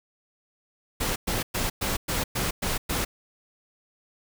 pink noise bursts, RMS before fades -27 dBFS, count 8, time 1-3.05 s, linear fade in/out 10 ms, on 160 ms, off 110 ms, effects none

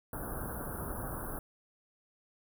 pink band-stop noise, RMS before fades -39 dBFS, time 0.13-1.39 s, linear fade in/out 2 ms, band 1600 to 9700 Hz, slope 96 dB/octave, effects none

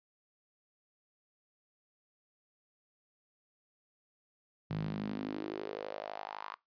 sawtooth tone with high-pass filter sweep, 51.91 Hz, G#1, in tune, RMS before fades -40 dBFS, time 4.7-6.55 s, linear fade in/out 5 ms, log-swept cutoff 140 to 1100 Hz, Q 4.2, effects noise-tail reverb RT60 0.2 s tail -22 dB re dry + resampled to 11025 Hz

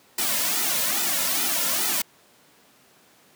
white noise with flanger, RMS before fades -24 dBFS, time 0.18-2.02 s, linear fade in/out 5 ms, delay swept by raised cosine 1.8 to 2.63 ms, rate 2.4 Hz, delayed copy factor -0.95, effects pink hiss -56 dBFS RMS until 3.35 s + high-pass 200 Hz 12 dB/octave

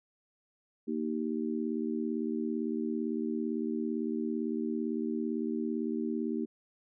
sine chord, Eb major, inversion second, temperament just, 233.3 / 311.1 / 388.9 Hz, Bb3 / Eb4 / G4, +2 / 0 / -14 cents, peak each -33 / -35 / -37 dBFS, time 0.87-6.46 s, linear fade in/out 20 ms, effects none

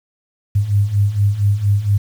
sine beating tone pair, 98.8 / 103.1 Hz, G2 / G#2, +14 / -12 cents, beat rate 4.3 Hz, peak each -18 / -14 dBFS, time 0.55-1.98 s, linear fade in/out 10 ms, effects 7-bit

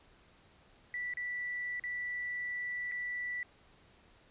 sine tone with dropouts, 1964 Hz, B6, 10 cents flat, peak -35 dBFS, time 0.94-3.43 s, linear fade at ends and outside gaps 1 ms, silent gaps 1.137-1.171 / 1.797-1.838 / 2.915-2.92 s, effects pink hiss -63 dBFS RMS until 4.3 s + resampled to 8000 Hz

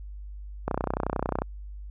click train, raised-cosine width 1 ms, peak -12 dBFS, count 24, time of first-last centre 0.68-1.42 s, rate 31.1 Hz, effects added 50 Hz sine -37 dBFS peak until 1.9 s

